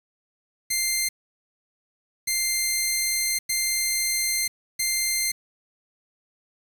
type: tone bursts at uneven times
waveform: 10% pulse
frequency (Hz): 2093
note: C7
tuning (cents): 0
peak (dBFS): -13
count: 4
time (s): 0.7-1.09 / 2.27-3.39 / 3.49-4.48 / 4.79-5.32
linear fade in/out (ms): 10
effects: 7-bit